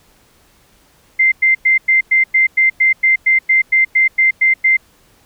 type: tone bursts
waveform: sine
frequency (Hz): 2086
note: C7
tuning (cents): -6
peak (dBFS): -8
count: 16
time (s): 1.19-4.77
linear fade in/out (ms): 10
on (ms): 130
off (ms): 100
effects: pink hiss -52 dBFS RMS until 5.25 s